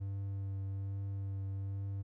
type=tone with vibrato; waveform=triangle; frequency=98 Hz; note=G2; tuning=in tune; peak=-34 dBFS; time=0-2.03 s; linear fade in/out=20 ms; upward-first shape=triangle; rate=1.2 Hz; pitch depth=15 cents each way; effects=none